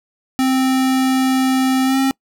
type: tone with pitch glide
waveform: square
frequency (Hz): 261.6 to 267.6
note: C4 to C4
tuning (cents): 0 to +39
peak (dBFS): -14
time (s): 0.39-2.11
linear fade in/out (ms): 0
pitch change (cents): +39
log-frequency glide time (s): 1.84-1.98
effects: noise-tail reverb RT60 0.1 s tail -26 dB re dry